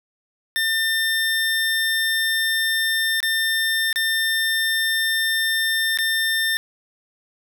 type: tone with dropouts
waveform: 25% pulse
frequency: 1800 Hz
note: A6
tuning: 39 cents sharp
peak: -15 dBFS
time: 0.56-6.57 s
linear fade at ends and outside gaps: 0 ms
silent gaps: 3.204-3.229 / 3.928-3.959 / 5.974-5.987 s
effects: none